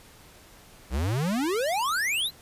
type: exponential sweep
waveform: square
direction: up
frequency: 58.1 to 4229 Hz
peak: -25 dBFS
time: 0.9-2.31 s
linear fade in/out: 50 ms
effects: pink hiss -52 dBFS RMS until 2.41 s + resampled to 32000 Hz